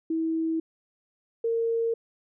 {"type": "tone pair in turn", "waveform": "sine", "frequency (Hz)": [323.9, 459], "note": ["E4", "A#4"], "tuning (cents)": [-30, -27], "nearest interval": "tritone", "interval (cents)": 603, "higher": "second", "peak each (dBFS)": [-24, -23], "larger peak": "second", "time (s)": [[0.1, 0.6], [1.44, 1.94]], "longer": "neither", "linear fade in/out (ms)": 5, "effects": []}